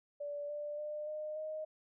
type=tone with pitch steps; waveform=sine; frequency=580 / 590.1 / 600.5 / 610.9 / 621.6 Hz; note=D5 / D5 / D5 / D#5 / D#5; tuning=-22 / +8 / +38 / -32 / -2 cents; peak=-38 dBFS; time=0.2-1.65 s; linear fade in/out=10 ms; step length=290 ms; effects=none